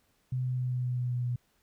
sine tone with pitch steps, 127.5 / 126.77 / 126.04 / 125.31 / 124.59 / 123.87 / 123.16 / 122.45 Hz, C3 / B2 / B2 / B2 / B2 / B2 / B2 / B2, -44 / +46 / +36 / +26 / +16 / +6 / -4 / -14 cents, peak -28 dBFS, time 0.32-1.36 s, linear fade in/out 5 ms, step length 130 ms, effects pink hiss -71 dBFS RMS until 1.62 s

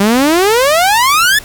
sawtooth exponential sweep, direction up, 193.4 to 1779 Hz, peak -4 dBFS, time 0-1.39 s, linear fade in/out 5 ms, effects pink hiss -33 dBFS RMS until 1.44 s

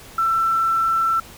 sine tone with quantisation, 1338 Hz, E6, 25 cents sharp, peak -16 dBFS, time 0.18-1.2 s, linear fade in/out 5 ms, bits 7, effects pink hiss -42 dBFS RMS until 1.37 s

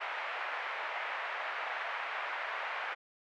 white band-pass noise, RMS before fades -38 dBFS, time 0-2.95 s, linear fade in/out 20 ms, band 620 to 2200 Hz, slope 24 dB/octave, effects none

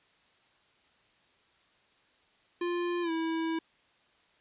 square tone with pitch glide, 349.2 to 325.8 Hz, F4 to E4, 0 to -20 cents, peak -30 dBFS, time 2.61-3.59 s, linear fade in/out 5 ms, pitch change -120 cents, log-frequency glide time 3.02-3.11 s, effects white hiss -66 dBFS RMS until 4.4 s + resampled to 8000 Hz

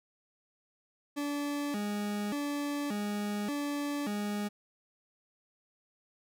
40% pulse tone with vibrato, 244.2 Hz, B3, 19 cents flat, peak -31 dBFS, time 1.16-4.49 s, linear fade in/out 20 ms, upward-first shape square, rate 0.86 Hz, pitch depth 290 cents each way, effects none

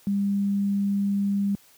sine tone pair in turn, 200 / 200 Hz, G3 / G3, +35 / +35 cents, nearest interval unison, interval 0 cents, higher neither, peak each -21 dBFS, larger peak neither, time 0.07-0.34 / 0.34-1.55 s, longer second, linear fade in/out 0 ms, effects white hiss -56 dBFS RMS until 1.77 s + high-pass 80 Hz 12 dB/octave

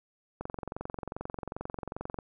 click train, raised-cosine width 1 ms, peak -22 dBFS, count 41, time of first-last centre 0.41-2.188 s, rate 22.5 Hz, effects none

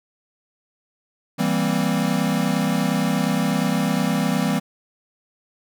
square chord, C dominant seventh, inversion first, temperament equal, 164.81 / 196 / 233.1 / 261.6 Hz, E3 / G3 / Bb3 / C4, 0 / 0 / 0 / 0 cents, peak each -25 / -24 / -26 / -26 dBFS, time 1.38-4.6 s, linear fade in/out 20 ms, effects none

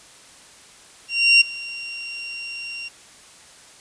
30% pulse tone with ADSR envelope, 2762 Hz, F7, 20 cents flat, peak -6 dBFS, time 1.08-2.89 s, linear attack 330 ms, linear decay 11 ms, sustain -21 dB, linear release 17 ms, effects white hiss -47 dBFS RMS until 3.8 s + resampled to 22050 Hz

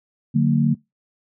sine chord, D augmented, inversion none, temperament just, 146.83 / 183.54 / 229.4 Hz, D3 / F#3 / A#3, 0 / -14 / -28 cents, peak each -18 / -22 / -18 dBFS, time 0.34-0.75 s, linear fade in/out 20 ms, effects noise-tail reverb RT60 0.2 s tail -23 dB re dry

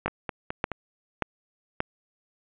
two click trains, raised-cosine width 0.5 ms, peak -9 / -15 dBFS, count 4 / 4, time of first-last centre 0.06-1.804 / 0.08-0.717 s, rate 1.72 / 4.71 Hz, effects resampled to 8000 Hz + 7-bit

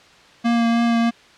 square tone with vibrato, 233.1 Hz, A#3, in tune, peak -16 dBFS, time 0.44-1.11 s, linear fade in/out 20 ms, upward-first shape triangle, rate 3.2 Hz, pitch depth 16 cents each way, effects white hiss -48 dBFS RMS until 1.37 s + low-pass 4000 Hz 12 dB/octave

